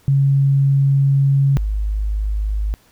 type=tone pair in turn; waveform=sine; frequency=138.1 / 51.94 Hz; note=C#3 / G#1; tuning=-6 / +1 cents; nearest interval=octave + perfect fourth; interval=1693 cents; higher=first; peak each=-11 / -17 dBFS; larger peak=first; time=0.08-1.57 / 1.57-2.74 s; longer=first; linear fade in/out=0 ms; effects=pink hiss -54 dBFS RMS until 2.91 s